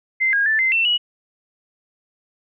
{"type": "tone with pitch steps", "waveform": "sine", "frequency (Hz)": [2077, 1631, 1761, 2072, 2689, 2919], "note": ["C7", "G#6", "A6", "C7", "E7", "F#7"], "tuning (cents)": [-13, -32, 1, -17, 34, -24], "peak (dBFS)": -15, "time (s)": [0.2, 0.98], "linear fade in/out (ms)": 20, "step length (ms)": 130, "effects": []}